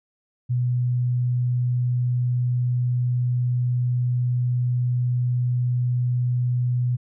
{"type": "tone", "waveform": "sine", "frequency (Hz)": 123.47, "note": "B2", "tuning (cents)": 0, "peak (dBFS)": -19, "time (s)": [0.49, 6.97], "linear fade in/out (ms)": 20, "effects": []}